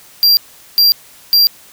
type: tone bursts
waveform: square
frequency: 4746 Hz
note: D8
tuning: 17 cents sharp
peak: -7 dBFS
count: 3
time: 0.23-1.47 s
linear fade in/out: 0 ms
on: 140 ms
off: 410 ms
effects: white hiss -42 dBFS RMS until 1.72 s